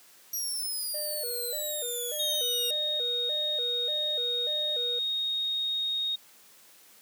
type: exponential sweep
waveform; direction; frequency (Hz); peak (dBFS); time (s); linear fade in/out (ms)
5% pulse; down; 5760 to 2800; -25; 0.33-2.71; 5
type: tone with vibrato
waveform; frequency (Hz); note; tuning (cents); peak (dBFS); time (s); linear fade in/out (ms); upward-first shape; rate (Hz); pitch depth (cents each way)
triangle; 540; C#5; -45; -34; 0.94-4.99; 5; square; 1.7; 190
type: tone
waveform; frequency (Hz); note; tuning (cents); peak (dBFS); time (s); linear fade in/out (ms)
sine; 3729; A#7; 0; -27; 2.19-6.16; 10
effects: white hiss -56 dBFS RMS until 7.01 s + high-pass 150 Hz 12 dB/octave